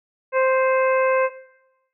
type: harmonic tone with a mistuned harmonic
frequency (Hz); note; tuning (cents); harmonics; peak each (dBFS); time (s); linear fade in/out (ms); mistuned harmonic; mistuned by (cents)
523.3; C5; 0; 1 / 2 / 3 / 4 / 5; -17 / -23 / -27 / -29 / -31; 0.32-1.3; 50; 5; -20
effects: noise-tail reverb RT60 1.0 s tail -19 dB re dry